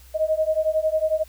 sine beating tone pair, 622.3 / 633.3 Hz, D#5 / D#5, 0 / +30 cents, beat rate 11 Hz, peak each -22 dBFS, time 0.14-1.24 s, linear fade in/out 20 ms, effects added 63 Hz sine -46 dBFS peak until 1.28 s + white hiss -53 dBFS RMS until 1.28 s

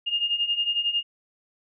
sine beating tone pair, 2824 / 2835 Hz, F7 / F7, +19 / +25 cents, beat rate 11 Hz, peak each -28 / -24 dBFS, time 0.06-1.03 s, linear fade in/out 20 ms, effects none

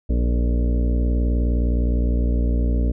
harmonic tone with a mistuned harmonic, 59.5 Hz, A#1, 36 cents sharp, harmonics 1 / 2 / 3 / 4 / 5 / 6 / 7 / 8 / 9 / 10, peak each -17 / -31 / -32 / -28 / -31 / -43 / -37 / -36 / -42 / -39 dBFS, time 0.09-2.92 s, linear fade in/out 10 ms, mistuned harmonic 8, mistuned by -46 cents, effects none

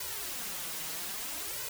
white noise with flanger, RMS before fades -38 dBFS, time 0-1.69 s, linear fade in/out 5 ms, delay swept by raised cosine 2 to 6.4 ms, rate 0.61 Hz, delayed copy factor +0.9, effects none

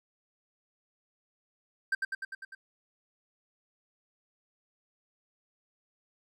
triangle tone with echo, 1568 Hz, G6, in tune, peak -23 dBFS, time 1.92-1.95 s, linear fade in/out 5 ms, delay 100 ms, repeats 6, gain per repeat -3 dB, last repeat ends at 2.55 s, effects none

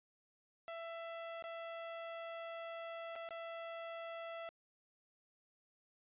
sawtooth tone with dropouts, 666 Hz, E5, 18 cents sharp, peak -40 dBFS, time 0.68-4.49 s, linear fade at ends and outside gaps 0 ms, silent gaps 1.424-1.44 / 3.155-3.161 / 3.289-3.307 s, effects resampled to 8000 Hz

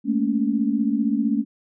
sine tone cluster, 215 / 230.5 / 280.8 Hz, A3 / A#3 / C#4, -40 / -19 / +22 cents, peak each -23 dBFS, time 0.04-1.45 s, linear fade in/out 50 ms, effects none

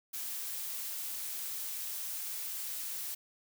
blue noise, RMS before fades -39 dBFS, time 0.13-3.15 s, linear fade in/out 10 ms, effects none

